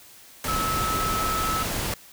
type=tone in noise; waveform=sine; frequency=1301 Hz; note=E6; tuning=23 cents flat; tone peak=-25 dBFS; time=0.48-1.63 s; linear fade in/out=2 ms; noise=pink; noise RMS=-28 dBFS; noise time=0.44-1.94 s; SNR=0 dB; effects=white hiss -49 dBFS RMS until 2.12 s